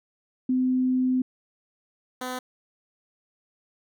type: tone pair in turn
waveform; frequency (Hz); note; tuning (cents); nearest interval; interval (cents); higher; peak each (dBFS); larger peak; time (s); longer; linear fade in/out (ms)
sine / 10% pulse; 255.8 / 253.3; C4 / B3; -39 / +44; unison; 17; first; -20 / -22; first; 0.49-1.22 / 2.21-2.39; first; 5
effects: none